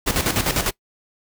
pink noise with tremolo, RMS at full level -19 dBFS, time 0.06-0.71 s, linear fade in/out 20 ms, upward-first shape square, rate 10 Hz, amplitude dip 65%, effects noise-tail reverb RT60 0.1 s tail -22 dB re dry

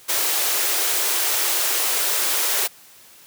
white high-pass noise, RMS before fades -21 dBFS, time 0.08-2.68 s, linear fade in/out 20 ms, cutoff 320 Hz, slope 96 dB/octave, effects white hiss -48 dBFS RMS until 3.26 s + high-pass 100 Hz 12 dB/octave

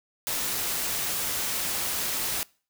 white noise, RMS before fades -29 dBFS, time 0.27-2.43 s, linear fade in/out 0 ms, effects noise-tail reverb RT60 0.4 s tail -24 dB re dry

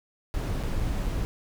brown noise with dropouts, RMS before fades -28 dBFS, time 0.34-1.25 s, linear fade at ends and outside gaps 0 ms, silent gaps 0.629-0.636 / 0.799-0.803 / 1.061-1.065 s, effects none

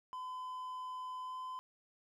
triangle tone with pitch glide, 1015 to 1021.5 Hz, B5 to C6, +47 to -42 cents, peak -39 dBFS, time 0.13-1.59 s, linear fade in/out 0 ms, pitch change +11 cents, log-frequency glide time 1.23-1.35 s, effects none

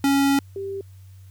square / sine tone pair in turn, 277.4 / 392.3 Hz, C#4 / G4, +1 / +1 cents, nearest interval tritone, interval 600 cents, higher second, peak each -17 / -27 dBFS, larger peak first, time 0.04-0.39 / 0.56-0.81 s, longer first, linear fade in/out 2 ms, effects added 95 Hz sine -42 dBFS peak until 1.3 s + white hiss -61 dBFS RMS until 1.3 s

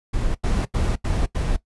brown noise bursts, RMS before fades -21 dBFS, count 5, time 0.13-1.566 s, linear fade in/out 10 ms, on 220 ms, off 84 ms, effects noise-tail reverb RT60 0.1 s tail -17 dB re dry + resampled to 24000 Hz

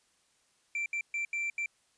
triangle tone bursts at uneven times, 2349 Hz, D7, in tune, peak -29 dBFS, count 5, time 0.75-0.86 / 0.93-1.01 / 1.14-1.25 / 1.33-1.5 / 1.58-1.66 s, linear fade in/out 2 ms, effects white hiss -70 dBFS RMS until 1.97 s + resampled to 22050 Hz

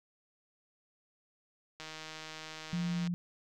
click train, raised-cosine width 0.2 ms, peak -27 dBFS, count 201, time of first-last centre 1.8-3.074 s, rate 157 Hz
sine tone, 174.61 Hz, F3, in tune, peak -31 dBFS, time 2.73-3.14 s, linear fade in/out 0 ms
effects none

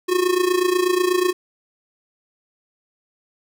square tone with amplitude modulation, 362.7 Hz, F#4, 34 cents flat, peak -14 dBFS, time 0.08-1.33 s, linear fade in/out 20 ms, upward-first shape sine, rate 28.2 Hz, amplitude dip 75%, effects none

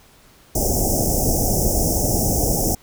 pink band-stop noise, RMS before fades -19 dBFS, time 0.55-2.75 s, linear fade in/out 5 ms, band 810 to 5300 Hz, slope 96 dB/octave, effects pink hiss -51 dBFS RMS until 2.82 s

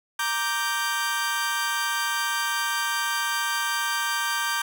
sawtooth chord, G minor, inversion first, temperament equal, 932.3 / 1174.7 / 1568 Hz, Bb5 / D6 / G6, 0 / 0 / 0 cents, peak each -27 / -26 / -23 dBFS, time 0.19-4.62 s, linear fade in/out 5 ms, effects none

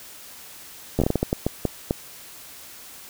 slowing click train, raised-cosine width 2 ms, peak -7 dBFS, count 12, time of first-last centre 0.99-1.909 s, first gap 11 ms, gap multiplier 1.37, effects white hiss -43 dBFS RMS until 3.09 s

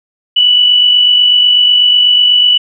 sine tone with amplitude modulation, 2960 Hz, F#7, in tune, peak -3 dBFS, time 0.36-2.58 s, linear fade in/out 10 ms, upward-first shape sine, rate 48.1 Hz, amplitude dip 40%, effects none

